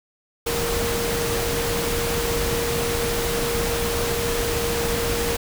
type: tone in noise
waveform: sine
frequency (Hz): 468.8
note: A#4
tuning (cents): +10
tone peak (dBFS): -25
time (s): 0.46-5.37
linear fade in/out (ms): 10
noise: pink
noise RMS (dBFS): -25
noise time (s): 0.46-5.37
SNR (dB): -3
effects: none